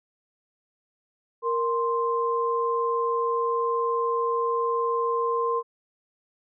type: tone pair together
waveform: sine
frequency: 466.2 / 1046.5 Hz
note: A#4 / C6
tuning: 0 / 0 cents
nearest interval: octave + major second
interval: 1400 cents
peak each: -25 dBFS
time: 1.42-5.63 s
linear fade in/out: 50 ms
effects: none